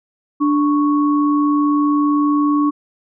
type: tone pair together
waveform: sine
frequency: 293.7 / 1108.9 Hz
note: D4 / C#6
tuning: 0 / 0 cents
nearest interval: octave + major seventh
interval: 2300 cents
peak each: -13 / -20 dBFS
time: 0.4-2.71 s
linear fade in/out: 20 ms
effects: none